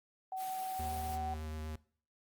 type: tone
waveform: sine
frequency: 756 Hz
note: F#5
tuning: 37 cents sharp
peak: -37 dBFS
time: 0.32-1.34 s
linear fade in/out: 2 ms
type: high-pass noise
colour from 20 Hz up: white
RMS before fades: -48 dBFS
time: 0.36-1.18 s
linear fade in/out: 50 ms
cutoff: 110 Hz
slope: 96 dB/octave
type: tone with vibrato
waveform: square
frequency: 77.8 Hz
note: D#2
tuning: in tune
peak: -40 dBFS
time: 0.79-1.76 s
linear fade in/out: 5 ms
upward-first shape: sine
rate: 8.2 Hz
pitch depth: 12 cents each way
effects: noise-tail reverb RT60 0.5 s tail -21 dB re dry + Opus 32 kbps